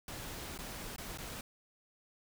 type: noise with dropouts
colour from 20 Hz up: pink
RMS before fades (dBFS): -44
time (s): 0.08-1.41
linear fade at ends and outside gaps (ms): 2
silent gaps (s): 0.578-0.588 / 0.962-0.981 / 1.175-1.184
effects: none